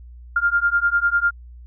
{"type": "beating tone pair", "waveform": "sine", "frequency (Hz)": [1396.9, 1406.9], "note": ["F6", "F6"], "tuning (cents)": [0, 12], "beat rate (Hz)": 10, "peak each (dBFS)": -19, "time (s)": [0.36, 1.31], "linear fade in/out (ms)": 5, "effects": ["added 60 Hz sine -38 dBFS peak until 1.66 s"]}